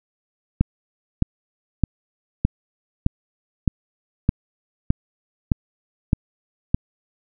click train, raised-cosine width 5 ms, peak -3 dBFS, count 11, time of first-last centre 0.61-6.745 s, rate 1.63 Hz, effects none

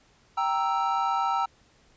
triangle chord, E diminished, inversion first, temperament equal, 784 / 932.3 / 1318.5 Hz, G5 / Bb5 / E6, 0 / 0 / 0 cents, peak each -26 dBFS, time 0.37-1.46 s, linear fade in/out 10 ms, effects pink hiss -61 dBFS RMS until 1.96 s + resampled to 16000 Hz

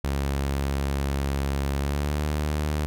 sawtooth tone with pitch glide, 69.3 to 75.14 Hz, C#2 to D2, 0 to +40 cents, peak -20 dBFS, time 0.04-2.86 s, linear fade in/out 0 ms, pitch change +140 cents, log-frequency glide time 1.77-2.24 s, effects none

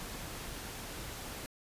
pink noise, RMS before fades -43 dBFS, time 0-1.46 s, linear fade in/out 0 ms, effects resampled to 32000 Hz

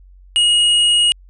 sine tone with tanh clipping, 2882 Hz, F#7, 46 cents flat, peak -12 dBFS, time 0.36-1.12 s, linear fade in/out 0 ms, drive 15 dB, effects added 46 Hz sine -41 dBFS peak until 1.29 s + resampled to 22050 Hz

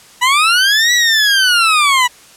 20% pulse linear two-way sweep, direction up then down, 962 to 1961 to 962 Hz, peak -4 dBFS, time 0.21-2.08 s, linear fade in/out 20 ms, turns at 0.93 s, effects white hiss -42 dBFS RMS until 2.36 s + low-pass 10000 Hz 12 dB/octave

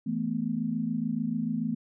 sine chord, E suspended fourth, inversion none, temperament equal, 164.81 / 220 / 246.9 Hz, E3 / A3 / B3, 0 / 0 / 0 cents, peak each -34 / -30 / -31 dBFS, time 0.06-1.75 s, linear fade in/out 10 ms, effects none

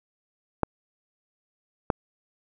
clicks, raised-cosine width 1 ms, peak -7 dBFS, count 2, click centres 0.633 / 1.902 s, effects none

